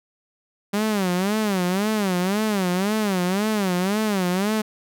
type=tone with vibrato; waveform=sawtooth; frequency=196.9 Hz; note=G3; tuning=8 cents sharp; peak=-16 dBFS; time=0.73-4.62 s; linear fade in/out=10 ms; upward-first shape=sine; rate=1.9 Hz; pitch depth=180 cents each way; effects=none